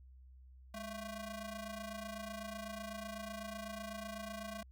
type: ring-modulated tone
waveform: sawtooth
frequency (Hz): 440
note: A4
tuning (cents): 0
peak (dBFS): -36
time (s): 0.74-4.63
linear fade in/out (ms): 5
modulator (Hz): 234
effects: added 64 Hz sine -55 dBFS peak until 4.71 s